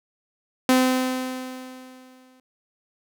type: tone with exponential decay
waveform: sawtooth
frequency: 256.9 Hz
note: C4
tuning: 32 cents flat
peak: -10 dBFS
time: 0.69-2.4 s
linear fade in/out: 2 ms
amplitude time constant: 370 ms
effects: none